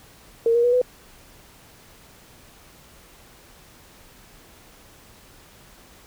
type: tone with pitch steps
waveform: sine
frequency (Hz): 460.9 / 473.3 / 486.1 / 499.1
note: A#4 / A#4 / B4 / B4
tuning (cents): -20 / +26 / -28 / +18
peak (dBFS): -15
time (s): 0.46-0.816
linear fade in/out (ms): 2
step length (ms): 89
effects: pink hiss -50 dBFS RMS until 6.06 s